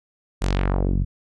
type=tone with low-pass filter sweep; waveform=sawtooth; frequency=46.87 Hz; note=F#1; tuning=23 cents sharp; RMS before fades=-21 dBFS; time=0.41-1.05 s; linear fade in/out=20 ms; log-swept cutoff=9800 to 120 Hz; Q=1.5; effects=none